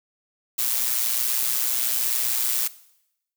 blue noise with amplitude modulation, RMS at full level -21 dBFS, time 0.58-2.68 s, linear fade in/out 10 ms, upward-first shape sine, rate 121 Hz, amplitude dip 60%, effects noise-tail reverb RT60 0.8 s tail -18 dB re dry

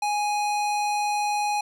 square tone with low-pass filter, 830.6 Hz, G#5, in tune, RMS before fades -25 dBFS, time 0.02-1.61 s, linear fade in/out 5 ms, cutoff 9200 Hz, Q 0.83, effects none

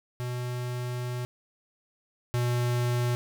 square tone pair in turn, 123.47 / 121.77 Hz, B2 / B2, 0 / -24 cents, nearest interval unison, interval 24 cents, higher first, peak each -31 / -25 dBFS, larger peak second, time 0.2-1.25 / 2.34-3.15 s, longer first, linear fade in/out 0 ms, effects none

